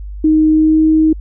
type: tone with pitch glide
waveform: sine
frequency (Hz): 311.3 to 314.4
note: D#4 to D#4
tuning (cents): +1 to +18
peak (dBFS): -7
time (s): 0.24-1.13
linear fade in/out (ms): 5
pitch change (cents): +17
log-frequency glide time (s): 0.51-0.81
effects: added 50 Hz sine -24 dBFS peak until 1.2 s